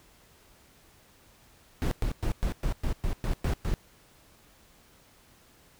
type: noise bursts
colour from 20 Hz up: brown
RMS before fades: -27 dBFS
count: 10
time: 1.82-3.74 s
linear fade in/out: 0 ms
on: 93 ms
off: 110 ms
effects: pink hiss -59 dBFS RMS until 5.79 s